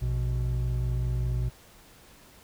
triangle tone pair together, 58.27 / 123.47 Hz, A#1 / B2, 0 / 0 cents, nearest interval octave + minor second, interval 1300 cents, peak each -26 dBFS, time 0.01-1.5 s, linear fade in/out 20 ms, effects pink hiss -54 dBFS RMS until 2.43 s

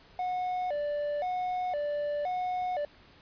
triangle tone with vibrato, 654 Hz, E5, 14 cents flat, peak -27 dBFS, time 0.19-2.85 s, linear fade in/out 2 ms, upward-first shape square, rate 0.97 Hz, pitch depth 190 cents each way, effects pink hiss -57 dBFS RMS until 3.21 s + resampled to 11025 Hz

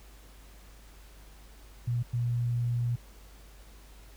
sine tone bursts at uneven times, 120 Hz, B2, 49 cents flat, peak -26 dBFS, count 2, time 1.87-2.03 / 2.13-2.96 s, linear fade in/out 10 ms, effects added 50 Hz sine -50 dBFS peak until 4.16 s + pink hiss -57 dBFS RMS until 4.16 s

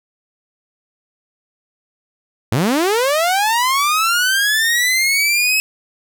sawtooth linear sweep, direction up, 98 to 2584 Hz, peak -10 dBFS, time 2.52-5.6 s, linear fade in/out 0 ms, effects none

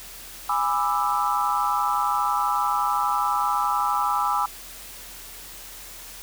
sine chord, E dominant seventh, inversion first, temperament just, 824.1 / 988.9 / 1186.7 / 1318.5 Hz, G#5 / B5 / D6 / E6, -14 / +2 / +18 / 0 cents, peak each -26 dBFS, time 0.49-4.46 s, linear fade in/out 5 ms, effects added 41 Hz sine -49 dBFS peak until 6.22 s + white hiss -41 dBFS RMS until 6.22 s

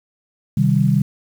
sine chord, C minor, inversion none, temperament equal, 130.81 / 155.56 / 196 Hz, C3 / Eb3 / G3, 0 / 0 / 0 cents, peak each -17 dBFS, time 0.57-1.02 s, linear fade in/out 5 ms, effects 7-bit

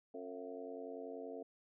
harmonic tone with a mistuned harmonic, 90.5 Hz, F#2, 38 cents flat, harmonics 3 / 4 / 5 / 6 / 7 / 8, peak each -50 / -55 / -47 / -54 / -51 / -59 dBFS, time 0.14-1.43 s, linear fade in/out 5 ms, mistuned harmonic 7, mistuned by +81 cents, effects none

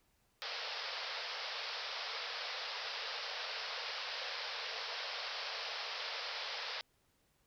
white band-pass noise, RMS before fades -42 dBFS, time 0.42-6.81 s, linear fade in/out 0 ms, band 440 to 5300 Hz, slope 96 dB/octave, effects pink hiss -75 dBFS RMS until 7.46 s

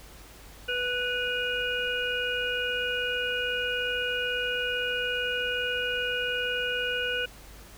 harmonic tone with a mistuned harmonic, 493.2 Hz, B4, 2 cents flat, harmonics 1 / 3 / 5 / 6, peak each -33 / -30 / -35 / -32 dBFS, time 0.68-7.26 s, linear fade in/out 10 ms, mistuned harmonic 6, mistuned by -52 cents, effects added 50 Hz sine -50 dBFS peak until 7.77 s + pink hiss -50 dBFS RMS until 7.77 s

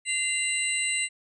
sine tone cluster, 2065 / 2785 / 4010 / 8030 / 9000 Hz, C7 / F7 / B7 / B8 / C#9, -23 / -5 / +26 / +28 / +25 cents, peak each -29 / -31 / -36 / -29 / -36 dBFS, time 0.05-1.09 s, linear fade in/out 50 ms, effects none

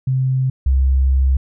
sine tone pair in turn, 130.81 / 66.28 Hz, C3 / C2, 0 / +23 cents, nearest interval octave, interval 1177 cents, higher first, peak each -14 / -11 dBFS, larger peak second, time 0.07-0.5 / 0.66-1.37 s, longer second, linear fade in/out 5 ms, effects none

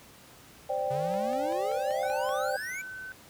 sine chord, C suspended second, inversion none, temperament just, 523.3 / 588.7 / 784.9 Hz, C5 / D5 / G5, 0 / +4 / +2 cents, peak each -32 dBFS, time 0.69-2.57 s, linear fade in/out 10 ms
square exponential sweep, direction up, 131.6 to 2363 Hz, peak -36 dBFS, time 0.9-2.82 s, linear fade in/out 10 ms
click train, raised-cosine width 0.3 ms, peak -29 dBFS, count 7, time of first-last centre 1.14-2.292 s, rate 5.21 Hz
sine tone with pitch glide, 1500 to 1520.9 Hz, F#6 to F#6, +23 to +47 cents, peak -38 dBFS, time 2.03-3.12 s, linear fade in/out 0 ms, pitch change +24 cents, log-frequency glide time 2.33-2.96 s
effects pink hiss -53 dBFS RMS until 3.29 s + high-pass 60 Hz 12 dB/octave

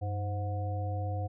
harmonic tone with a mistuned harmonic, 103.83 Hz, G#2, in tune, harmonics 1 / 3 / 5 / 7, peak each -31 / -46 / -42 / -40 dBFS, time 0.01-1.28 s, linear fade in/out 20 ms, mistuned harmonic 1, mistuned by -130 cents, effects none

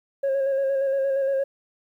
sine tone with vibrato, 544 Hz, C#5, 33 cents flat, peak -18 dBFS, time 0.23-1.44 s, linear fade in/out 10 ms, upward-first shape square, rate 8.6 Hz, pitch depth 25 cents each way, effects tanh soft clip ceiling -19 dBFS + 10-bit

